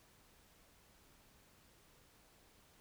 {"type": "silence", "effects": ["pink hiss -67 dBFS RMS until 2.8 s"]}